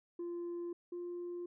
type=tone pair in turn; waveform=sine; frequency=345.9 / 350.5 Hz; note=F4 / F4; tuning=-17 / +6 cents; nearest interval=unison; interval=23 cents; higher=second; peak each=-36 / -38 dBFS; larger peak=first; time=0.19-0.73 / 0.92-1.46 s; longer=neither; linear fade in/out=5 ms; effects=tanh soft clip ceiling -37 dBFS